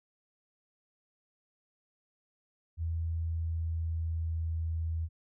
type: tone with pitch glide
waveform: sine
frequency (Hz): 82.41 to 81.56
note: E2 to E2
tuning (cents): 0 to -18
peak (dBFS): -30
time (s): 2.77-5.09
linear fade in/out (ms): 50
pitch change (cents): -18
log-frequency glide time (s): 2.98-4.45
effects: none